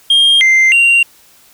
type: tone with pitch steps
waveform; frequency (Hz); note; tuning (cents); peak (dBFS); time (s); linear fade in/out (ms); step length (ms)
sine; 3220 / 2086 / 2763; G7 / C7 / F7; +46 / -6 / -19; -3; 0.1-1.03; 5; 310
effects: tanh soft clip ceiling -5 dBFS + white hiss -46 dBFS RMS until 1.53 s